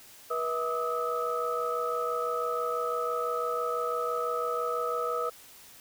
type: tone cluster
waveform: sine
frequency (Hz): 484.2 / 646 / 1220 / 1286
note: B4 / E5 / D#6 / E6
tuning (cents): -34 / -35 / -34 / -43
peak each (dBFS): -31 / -36 / -37 / -31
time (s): 0.3-5.3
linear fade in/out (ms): 10
effects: tanh soft clip ceiling -18 dBFS + white hiss -52 dBFS RMS until 5.8 s